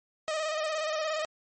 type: tone with vibrato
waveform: sawtooth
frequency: 622.3 Hz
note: D#5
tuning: in tune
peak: -25 dBFS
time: 0.28-1.25 s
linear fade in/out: 0 ms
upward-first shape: square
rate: 17 Hz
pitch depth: 37 cents each way
effects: MP3 32 kbps